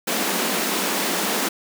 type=high-pass noise; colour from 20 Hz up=pink; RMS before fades=-23 dBFS; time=0.07-1.49 s; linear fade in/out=10 ms; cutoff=180 Hz; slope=96 dB/octave; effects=none

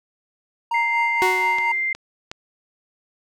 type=tone with tremolo; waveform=triangle; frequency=933 Hz; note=A#5; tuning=1 cent sharp; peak=-17 dBFS; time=0.71-1.72 s; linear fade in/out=5 ms; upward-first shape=sine; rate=4.2 Hz; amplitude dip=50%
type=tone; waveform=sine; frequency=2093 Hz; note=C7; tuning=in tune; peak=-20 dBFS; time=0.74-1.93 s; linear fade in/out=5 ms
type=tone with exponential decay; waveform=sawtooth; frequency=370 Hz; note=F#4; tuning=in tune; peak=-14 dBFS; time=1.22-1.91 s; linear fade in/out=0 ms; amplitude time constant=150 ms
type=click train; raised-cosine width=0.2 ms; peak=-14 dBFS; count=4; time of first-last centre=1.22-2.315 s; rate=2.74 Hz
effects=none

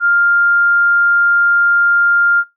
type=tone; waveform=sine; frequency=1400 Hz; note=F6; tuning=4 cents sharp; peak=-9 dBFS; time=0-2.44 s; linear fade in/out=50 ms; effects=noise-tail reverb RT60 0.2 s tail -20 dB re dry

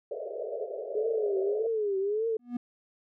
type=band-pass noise; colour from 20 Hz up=pink; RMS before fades=-36 dBFS; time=0.11-1.67 s; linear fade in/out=5 ms; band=400 to 650 Hz; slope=96 dB/octave
type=tone with vibrato; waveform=sine; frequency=418.6 Hz; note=G#4; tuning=14 cents sharp; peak=-26 dBFS; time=0.95-2.37 s; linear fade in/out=5 ms; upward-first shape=triangle; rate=1.7 Hz; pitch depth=170 cents each way
type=tone with exponential growth; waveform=triangle; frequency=242.6 Hz; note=B3; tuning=31 cents flat; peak=-24 dBFS; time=2.39-2.57 s; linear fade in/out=5 ms; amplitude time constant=37 ms
effects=none

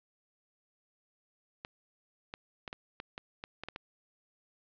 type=clicks; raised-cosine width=0.3 ms; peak=-24 dBFS; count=10; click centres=1.649 / 2.339 / 2.678 / 2.729 / 3.001 / 3.179 / 3.439 / 3.636 / 3.686 / 3.761 s; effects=resampled to 11025 Hz + 9-bit

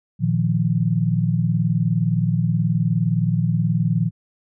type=chord; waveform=sine; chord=Bb suspended fourth; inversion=none; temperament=equal; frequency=116.54 / 155.56 / 174.61 Hz; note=Bb2 / Eb3 / F3; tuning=0 / 0 / 0 cents; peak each=-21 dBFS; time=0.19-4.11 s; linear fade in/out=50 ms; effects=none

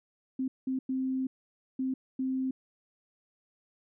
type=tone bursts at uneven times; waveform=sine; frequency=261.6 Hz; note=C4; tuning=in tune; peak=-28 dBFS; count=5; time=0.39-0.48 / 0.67-0.79 / 0.89-1.27 / 1.79-1.94 / 2.19-2.51 s; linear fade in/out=5 ms; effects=none

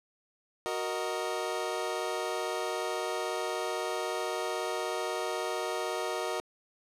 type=chord; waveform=25% pulse; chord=D# minor; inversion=first; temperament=equal; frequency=370 / 466.2 / 622.3 Hz; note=F#4 / A#4 / D#5; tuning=0 / 0 / 0 cents; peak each=-32 dBFS; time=0.66-6.4 s; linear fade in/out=0 ms; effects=low-pass 11000 Hz 12 dB/octave

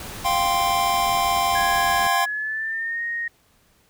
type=noise; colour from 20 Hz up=pink; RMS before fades=-35 dBFS; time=0-2.07 s; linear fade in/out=2 ms
type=chord; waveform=square; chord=F suspended second; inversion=none; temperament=equal; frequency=698.5 / 784 / 1046.5 Hz; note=F5 / G5 / C6; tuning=0 / 0 / 0 cents; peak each=-25 / -24 / -23 dBFS; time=0.24-2.26 s; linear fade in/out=20 ms
type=tone with pitch glide; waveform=sine; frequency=1661.2 to 1864.6 Hz; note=G#6 to A#6; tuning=0 to 0 cents; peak=-24 dBFS; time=1.55-3.28 s; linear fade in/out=5 ms; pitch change=+200 cents; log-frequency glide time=2.15-3.02 s
effects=pink hiss -60 dBFS RMS until 3.89 s

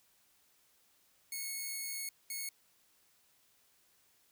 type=tone bursts at uneven times; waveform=5% pulse; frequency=2194 Hz; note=C#7; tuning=18 cents flat; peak=-28 dBFS; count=2; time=1.32-2.09 / 2.3-2.49 s; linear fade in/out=2 ms; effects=white hiss -70 dBFS RMS until 4.31 s

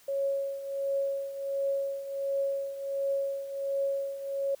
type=tone with tremolo; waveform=sine; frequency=552 Hz; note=C#5; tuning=7 cents flat; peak=-25 dBFS; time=0.08-4.55 s; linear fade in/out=5 ms; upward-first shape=triangle; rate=1.4 Hz; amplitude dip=75%; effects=white hiss -59 dBFS RMS until 4.6 s

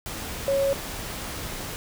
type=tone in noise; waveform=sine; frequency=551 Hz; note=C#5; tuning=11 cents flat; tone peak=-20 dBFS; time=0.48-0.73 s; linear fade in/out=0 ms; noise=pink; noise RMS=-34 dBFS; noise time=0.06-1.76 s; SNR=+11 dB; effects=none

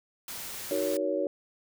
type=noise; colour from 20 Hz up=white; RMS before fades=-39 dBFS; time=0.28-0.97 s; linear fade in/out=2 ms
type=chord; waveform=sine; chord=D# minor seventh; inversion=none; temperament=just; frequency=311.1 / 373.4 / 466.7 / 560 Hz; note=D#4 / F#4 / A#4 / C#5; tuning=0 / +16 / +2 / +18 cents; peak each=-33 / -33 / -34 / -29 dBFS; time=0.71-1.27 s; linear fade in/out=2 ms
effects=none

